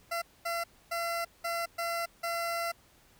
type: tone bursts at uneven times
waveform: 20% pulse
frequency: 679 Hz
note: F5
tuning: 49 cents flat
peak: -26 dBFS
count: 6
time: 0.11-0.22 / 0.45-0.64 / 0.91-1.25 / 1.44-1.66 / 1.78-2.06 / 2.23-2.72 s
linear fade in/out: 10 ms
effects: pink hiss -62 dBFS RMS until 3.19 s